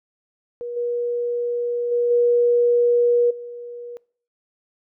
sine tone with level steps, 480 Hz, B4, 49 cents flat, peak -27 / -21 / -17 / -14 / -32 dBFS, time 0.61-3.97 s, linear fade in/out 0 ms, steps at 0.76 / 1.91 / 2.1 / 3.3 s, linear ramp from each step 10 ms, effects noise-tail reverb RT60 0.5 s tail -24 dB re dry

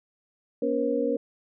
sine tone cluster, 242.1 / 283.5 / 476.3 / 538 Hz, B3 / C#4 / A#4 / C5, -34 / +39 / +37 / +48 cents, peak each -31 / -29 / -26 / -30 dBFS, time 0.62-1.17 s, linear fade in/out 5 ms, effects none

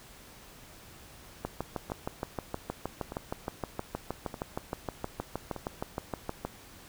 two click trains, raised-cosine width 1 ms, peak -24 / -18 dBFS, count 4 / 33, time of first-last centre 1.9-5.563 / 1.45-6.45 s, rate 0.819 / 6.4 Hz, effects pink hiss -52 dBFS RMS until 6.88 s

